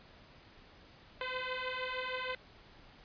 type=beating tone pair; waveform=10% pulse; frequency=507 / 513.4 Hz; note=B4 / C5; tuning=+45 / -33 cents; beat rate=6.4 Hz; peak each=-31 / -30 dBFS; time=1.21-2.35 s; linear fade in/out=2 ms; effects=pink hiss -58 dBFS RMS until 3.04 s + resampled to 11025 Hz